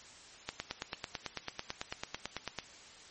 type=click train; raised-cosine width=0.2 ms; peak=-18 dBFS; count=20; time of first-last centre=0.49-2.587 s; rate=9.06 Hz; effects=white hiss -54 dBFS RMS until 3.1 s + MP3 32 kbps